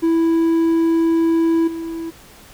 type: tone with level steps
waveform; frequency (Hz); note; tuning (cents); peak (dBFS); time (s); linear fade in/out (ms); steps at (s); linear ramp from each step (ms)
triangle; 329.6; E4; 0; -11 / -22; 0.02-2.11; 20; 1.67; 10
effects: pink hiss -44 dBFS RMS until 2.53 s